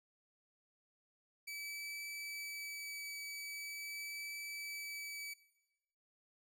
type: tone with vibrato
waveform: sawtooth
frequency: 2297 Hz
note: D7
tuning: 39 cents flat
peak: -40 dBFS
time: 1.47-5.34 s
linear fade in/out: 10 ms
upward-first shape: triangle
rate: 0.43 Hz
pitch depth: 8 cents each way
effects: noise-tail reverb RT60 1.0 s tail -18 dB re dry